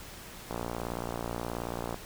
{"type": "click train", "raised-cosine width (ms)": 1, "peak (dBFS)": -20, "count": 85, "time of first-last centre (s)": [0.51, 1.943], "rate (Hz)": 58.6, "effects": ["pink hiss -46 dBFS RMS until 2.05 s"]}